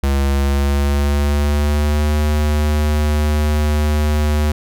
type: tone with pitch glide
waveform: square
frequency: 69.3 to 75.14 Hz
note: C#2 to D2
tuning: 0 to +40 cents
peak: -14 dBFS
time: 0.03-4.52 s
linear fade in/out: 5 ms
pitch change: +140 cents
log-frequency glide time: 0.32-2.14 s
effects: none